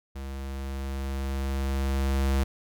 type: tone with level ramp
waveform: square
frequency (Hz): 67.7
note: C#2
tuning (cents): -40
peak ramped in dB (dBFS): -35 to -22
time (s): 0.15-2.44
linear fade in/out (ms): 10
effects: none